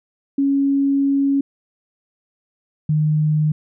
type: tone pair in turn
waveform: sine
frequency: 277.2 / 152.99 Hz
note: C#4 / D#3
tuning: 0 / -29 cents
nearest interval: minor seventh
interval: 1029 cents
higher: first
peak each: -14 dBFS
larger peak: neither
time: 0.38-1.41 / 2.89-3.52 s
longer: first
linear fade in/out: 5 ms
effects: none